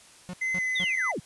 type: tone bursts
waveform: 45% pulse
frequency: 180.6 Hz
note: F#3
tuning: 42 cents flat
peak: -34 dBFS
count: 3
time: 0.29-0.842 s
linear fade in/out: 0 ms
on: 44 ms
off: 210 ms
type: tone with vibrato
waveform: triangle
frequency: 2039 Hz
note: C7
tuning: 45 cents flat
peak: -24 dBFS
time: 0.41-1.12 s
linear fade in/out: 10 ms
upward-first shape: square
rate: 2.6 Hz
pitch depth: 10 cents each way
type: linear sweep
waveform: sine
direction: down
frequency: 3820 to 82.41 Hz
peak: -29 dBFS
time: 0.75-1.2 s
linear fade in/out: 10 ms
effects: white hiss -53 dBFS RMS until 1.25 s + resampled to 24000 Hz